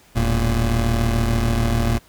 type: tone pair together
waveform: 25% pulse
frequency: 40.62 / 114.9 Hz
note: E1 / A#2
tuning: -25 / -25 cents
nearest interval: octave + tritone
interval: 1800 cents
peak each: -16 / -16 dBFS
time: 0.15-1.99 s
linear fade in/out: 20 ms
effects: pink hiss -52 dBFS RMS until 2.08 s